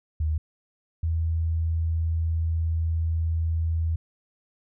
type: tone pair in turn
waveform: sine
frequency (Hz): 77.7 / 81.7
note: D#2 / E2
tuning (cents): -2 / -15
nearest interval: minor second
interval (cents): 87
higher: second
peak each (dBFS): -22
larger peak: neither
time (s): 0.2-0.38 / 1.03-3.96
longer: second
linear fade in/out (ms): 5
effects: none